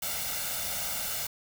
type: noise with comb filter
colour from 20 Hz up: white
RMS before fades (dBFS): -33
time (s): 0.02-1.27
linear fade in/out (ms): 5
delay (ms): 1.4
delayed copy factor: +0.7
effects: none